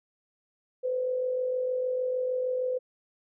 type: tone with amplitude modulation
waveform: sine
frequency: 507 Hz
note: B4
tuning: 45 cents sharp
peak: -24 dBFS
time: 0.83-2.79 s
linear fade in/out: 20 ms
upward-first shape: sine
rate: 46.5 Hz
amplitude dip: 45%
effects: none